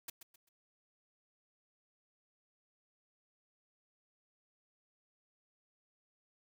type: noise with echo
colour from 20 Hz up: white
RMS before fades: -43 dBFS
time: 0.08-0.1 s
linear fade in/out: 5 ms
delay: 130 ms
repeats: 3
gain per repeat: -10 dB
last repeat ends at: 0.49 s
effects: none